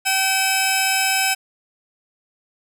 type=tone pair together; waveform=15% pulse; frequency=769 / 2582 Hz; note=G5 / E7; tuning=-33 / -37 cents; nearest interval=octave + major sixth; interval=2096 cents; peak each=-13 dBFS; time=0.05-1.35 s; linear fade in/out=20 ms; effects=none